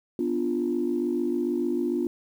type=chord; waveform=sine; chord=B diminished; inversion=none; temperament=equal; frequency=246.9 / 293.7 / 349.2 Hz; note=B3 / D4 / F4; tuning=0 / 0 / 0 cents; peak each=-28 / -29 / -26 dBFS; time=0.19-2.07 s; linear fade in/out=2 ms; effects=tanh soft clip ceiling -15 dBFS + 9-bit